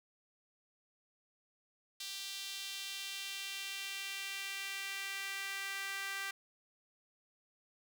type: tone with high-pass filter sweep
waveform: sawtooth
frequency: 392.4 Hz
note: G4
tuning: 2 cents sharp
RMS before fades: -42 dBFS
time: 2-6.31 s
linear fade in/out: 5 ms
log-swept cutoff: 3700 to 1700 Hz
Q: 1.9
effects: none